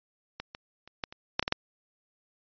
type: clicks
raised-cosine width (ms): 0.2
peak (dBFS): -18 / -22 / -30 / -13 / -26 / -6 / -10 / -10 / -6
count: 9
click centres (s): 0.4 / 0.549 / 0.876 / 1.038 / 1.125 / 1.395 / 1.427 / 1.479 / 1.524
effects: resampled to 11025 Hz